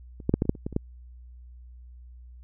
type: clicks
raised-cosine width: 3 ms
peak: -29 / -10 / -7 / -10 / -22 / -7 / -28 / -17 / -26 / -11 dBFS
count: 10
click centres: 0.202 / 0.294 / 0.34 / 0.421 / 0.454 / 0.494 / 0.552 / 0.665 / 0.727 / 0.764 s
effects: added 61 Hz sine -44 dBFS peak until 2.43 s